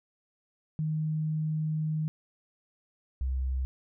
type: tone pair in turn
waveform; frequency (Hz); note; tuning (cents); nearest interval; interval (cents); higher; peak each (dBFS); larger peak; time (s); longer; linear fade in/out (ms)
sine; 155.56 / 65.08; D#3 / C2; 0 / -9; octave + minor third; 1509; first; -27; neither; 0.79-2.08 / 3.21-3.65; first; 0
effects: none